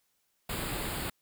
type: band-stop noise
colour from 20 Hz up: pink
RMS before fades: -35 dBFS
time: 0.49-1.1 s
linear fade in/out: 5 ms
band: 4900 to 7200 Hz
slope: 96 dB/octave
effects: white hiss -75 dBFS RMS until 1.21 s